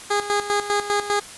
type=tone with tremolo; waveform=15% pulse; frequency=410 Hz; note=G#4; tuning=22 cents flat; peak=-12 dBFS; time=0.1-1.2 s; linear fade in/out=10 ms; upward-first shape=square; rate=5 Hz; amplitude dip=70%; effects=white hiss -39 dBFS RMS until 1.37 s + resampled to 24000 Hz